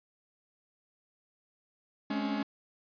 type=tone cluster; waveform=45% pulse; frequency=211.6 / 268.6 / 281.7 Hz; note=G#3 / C4 / C#4; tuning=+33 / +46 / +28 cents; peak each=-34 / -38 / -34 dBFS; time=2.1-2.43 s; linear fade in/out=5 ms; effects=resampled to 11025 Hz